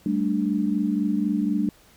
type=chord; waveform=sine; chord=G suspended second; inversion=none; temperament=equal; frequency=196 / 220 / 293.7 Hz; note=G3 / A3 / D4; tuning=0 / 0 / 0 cents; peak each=-25 dBFS; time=0.06-1.69 s; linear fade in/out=2 ms; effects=pink hiss -55 dBFS RMS until 1.96 s